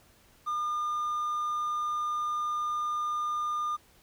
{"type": "tone with hard clipping", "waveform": "triangle", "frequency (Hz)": 1209, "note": "D6", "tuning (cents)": 50, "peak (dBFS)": -29, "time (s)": [0.46, 3.77], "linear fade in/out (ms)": 20, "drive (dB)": 5, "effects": ["pink hiss -61 dBFS RMS until 4.02 s"]}